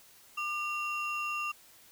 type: ring-modulated tone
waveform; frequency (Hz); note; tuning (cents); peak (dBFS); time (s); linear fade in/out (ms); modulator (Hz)
triangle; 1975.5; B6; 0; -27; 0.37-1.52; 10; 777
effects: white hiss -58 dBFS RMS until 1.91 s